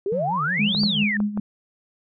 sine exponential two-way sweep, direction up then down, 374 to 4757 to 1732 Hz, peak -21 dBFS, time 0.06-1.17 s, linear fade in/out 2 ms, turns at 0.82 s
triangle tone with vibrato, 164.3 Hz, E3, 5 cents flat, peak -26 dBFS, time 0.12-1.04 s, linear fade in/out 2 ms, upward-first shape sine, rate 5.5 Hz, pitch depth 220 cents each way
sine tone with tremolo, 207.7 Hz, G#3, in tune, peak -18 dBFS, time 0.59-1.4 s, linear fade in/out 5 ms, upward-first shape sine, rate 5.1 Hz, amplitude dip 75%
clicks, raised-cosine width 1 ms, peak -19 dBFS, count 4, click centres 0.748 / 0.835 / 1.203 / 1.375 s
effects none

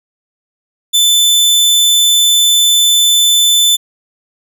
sawtooth tone, 3520 Hz, A7, in tune, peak -4 dBFS, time 0.93-3.77 s, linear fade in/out 20 ms, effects none

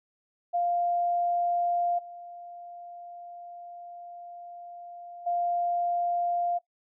sine tone with level steps, 698.5 Hz, F5, in tune, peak -24 / -41 / -25 dBFS, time 0.53-6.59 s, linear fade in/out 20 ms, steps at 1.98 / 5.26 s, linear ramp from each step 10 ms, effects noise-tail reverb RT60 0.1 s tail -17 dB re dry

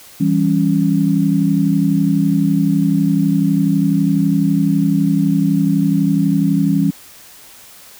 sine chord, C# diminished, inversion first, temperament equal with one note detuned, 164.81 / 196.79 / 277.2 Hz, E3 / G3 / C#4, 0 / +7 / 0 cents, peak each -16 dBFS, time 0.2-6.91 s, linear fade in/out 10 ms, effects white hiss -41 dBFS RMS until 7.99 s

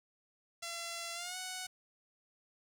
5% pulse tone with pitch glide, 679 to 740.5 Hz, F5 to F#5, -49 to +1 cents, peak -28 dBFS, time 0.62-1.67 s, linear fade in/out 10 ms, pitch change +150 cents, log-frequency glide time 1.14-1.37 s, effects 10-bit

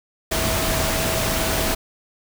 sine tone in noise, 649 Hz, E5, 27 cents flat, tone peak -28 dBFS, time 0.31-1.75 s, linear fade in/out 10 ms, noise pink, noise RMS -22 dBFS, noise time 0.31-1.75 s, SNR -9 dB, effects none

